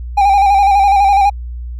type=tone with vibrato; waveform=triangle; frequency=797 Hz; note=G5; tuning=28 cents sharp; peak=-5 dBFS; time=0.17-1.3 s; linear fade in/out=10 ms; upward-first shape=square; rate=12 Hz; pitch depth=41 cents each way; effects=added 60 Hz sine -22 dBFS peak until 1.79 s